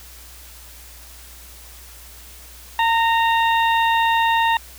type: harmonic tone with a mistuned harmonic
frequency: 924 Hz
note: A#5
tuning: 16 cents flat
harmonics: 1 / 2 / 3 / 4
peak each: -16 / -22 / -26 / -28 dBFS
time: 2.79-4.57 s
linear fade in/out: 2 ms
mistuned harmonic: 1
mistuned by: -21 cents
effects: added 60 Hz sine -43 dBFS peak until 4.78 s + white hiss -43 dBFS RMS until 4.78 s